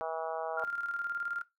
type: harmonic tone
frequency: 161.7 Hz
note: E3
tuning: 33 cents flat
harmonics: 3 / 4 / 5 / 6 / 7 / 8 / 9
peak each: -41 / -37 / -39 / -44 / -43 / -46 / -50 dBFS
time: 0.01-0.64 s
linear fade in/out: 0 ms
type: tone with tremolo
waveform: sine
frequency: 1396.9 Hz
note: F6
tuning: in tune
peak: -31 dBFS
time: 0.57-1.42 s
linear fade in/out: 5 ms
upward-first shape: square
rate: 19 Hz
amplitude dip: 55%
effects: noise-tail reverb RT60 0.2 s tail -19 dB re dry